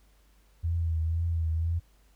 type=tone with vibrato; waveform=sine; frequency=82.4 Hz; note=E2; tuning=in tune; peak=-25 dBFS; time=0.63-1.8 s; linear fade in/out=20 ms; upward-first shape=triangle; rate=2 Hz; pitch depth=53 cents each way; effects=added 50 Hz sine -59 dBFS peak until 2.15 s + pink hiss -67 dBFS RMS until 2.15 s